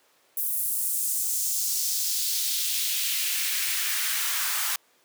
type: noise with high-pass filter sweep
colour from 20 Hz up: white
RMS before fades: -27 dBFS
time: 0.37-4.76 s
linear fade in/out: 2 ms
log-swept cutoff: 12000 to 1100 Hz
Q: 1.5
effects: pink hiss -62 dBFS RMS until 5.04 s + high-pass 400 Hz 12 dB/octave